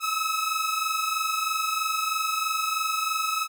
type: tone pair together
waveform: sawtooth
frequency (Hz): 1276.9 / 1300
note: D#6 / E6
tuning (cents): +44 / -24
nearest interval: unison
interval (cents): 32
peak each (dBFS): -24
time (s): 0-3.48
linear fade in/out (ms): 50
effects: none